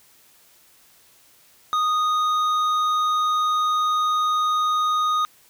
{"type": "tone with hard clipping", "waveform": "sine", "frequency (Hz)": 1240, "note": "D#6", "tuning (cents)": -6, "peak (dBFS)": -20, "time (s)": [1.73, 5.25], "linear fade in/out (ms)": 0, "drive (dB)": 7, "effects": ["white hiss -55 dBFS RMS until 5.49 s"]}